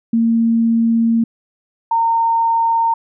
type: tone pair in turn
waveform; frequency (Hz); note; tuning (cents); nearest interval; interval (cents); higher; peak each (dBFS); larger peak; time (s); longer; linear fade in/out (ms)
sine; 229.1 / 916.4; A#3 / A#5; -30 / -30; 2 octaves; 2400; second; -11 / -12; first; 0.13-1.24 / 1.91-2.94; first; 5
effects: none